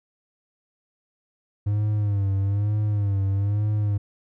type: tone with vibrato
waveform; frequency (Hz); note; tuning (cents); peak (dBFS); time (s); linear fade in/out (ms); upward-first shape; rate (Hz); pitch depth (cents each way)
triangle; 101.6; G#2; -38; -18; 1.66-3.98; 10; sine; 1.1; 73
effects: none